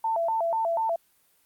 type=tone with vibrato; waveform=sine; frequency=775 Hz; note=G5; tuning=20 cents flat; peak=-23 dBFS; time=0.04-0.96 s; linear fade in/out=5 ms; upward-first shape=square; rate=4.1 Hz; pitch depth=250 cents each way; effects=white hiss -65 dBFS RMS until 1.45 s + Opus 32 kbps